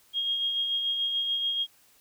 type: tone with tremolo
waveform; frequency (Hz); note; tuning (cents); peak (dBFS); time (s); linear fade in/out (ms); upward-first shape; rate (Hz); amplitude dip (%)
sine; 3256; G#7; -35; -24; 0.13-1.67; 50; sine; 6.9; 35
effects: white hiss -61 dBFS RMS until 2 s